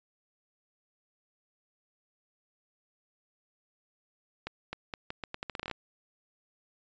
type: accelerating click train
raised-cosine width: 0.3 ms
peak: -20 dBFS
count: 15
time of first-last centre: 4.47-5.713 s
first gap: 260 ms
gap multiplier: 0.8
effects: resampled to 16000 Hz